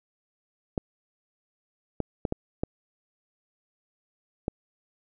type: clicks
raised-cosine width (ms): 2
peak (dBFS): -13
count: 6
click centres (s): 0.778 / 2.003 / 2.252 / 2.324 / 2.635 / 4.481
effects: none